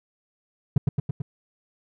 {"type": "tone with echo", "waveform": "triangle", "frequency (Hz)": 139.2, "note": "C#3", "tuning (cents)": 8, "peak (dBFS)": -11, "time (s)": [0.76, 0.78], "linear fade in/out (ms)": 5, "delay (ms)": 110, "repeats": 4, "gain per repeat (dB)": -3, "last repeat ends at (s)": 1.22, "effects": ["tanh soft clip ceiling -7 dBFS"]}